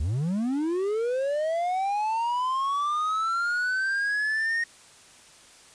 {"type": "linear sweep", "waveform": "triangle", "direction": "up", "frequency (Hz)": [65.41, 1864.7], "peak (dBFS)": -22, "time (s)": [0, 4.64], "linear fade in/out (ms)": 5, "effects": ["white hiss -52 dBFS RMS until 5.74 s", "resampled to 22050 Hz"]}